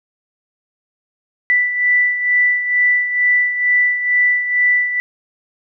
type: beating tone pair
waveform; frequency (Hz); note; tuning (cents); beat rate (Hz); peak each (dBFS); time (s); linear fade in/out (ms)
sine; 1975.5 / 1977.7; B6 / B6; 0 / +2; 2.2; -13 / -20; 1.5-5; 0
effects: none